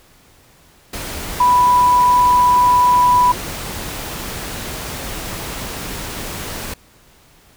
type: tone in noise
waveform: sine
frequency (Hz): 987.8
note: B5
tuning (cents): 0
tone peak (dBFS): -9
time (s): 1.4-3.32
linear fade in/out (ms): 5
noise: pink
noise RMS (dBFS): -27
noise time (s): 0.93-6.74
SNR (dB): +15
effects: pink hiss -50 dBFS RMS until 7.56 s